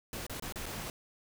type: noise with dropouts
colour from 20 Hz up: pink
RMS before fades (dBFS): -40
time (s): 0.13-0.9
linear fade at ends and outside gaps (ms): 1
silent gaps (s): 0.266-0.296 / 0.398-0.423 / 0.524-0.558 / 0.658-0.663
effects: none